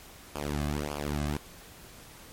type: tone with flanger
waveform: sawtooth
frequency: 73.42 Hz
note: D2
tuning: in tune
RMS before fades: -32 dBFS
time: 0.35-1.37 s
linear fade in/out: 0 ms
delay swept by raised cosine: 0.5 to 2.2 ms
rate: 1.7 Hz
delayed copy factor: -0.95
effects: pink hiss -50 dBFS RMS until 2.32 s + MP3 64 kbps